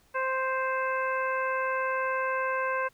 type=harmonic tone; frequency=523.3 Hz; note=C5; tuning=in tune; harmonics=1 / 2 / 3 / 4 / 5; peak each=-31 / -30 / -32 / -40 / -39 dBFS; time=0.14-2.89 s; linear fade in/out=20 ms; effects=pink hiss -64 dBFS RMS until 2.93 s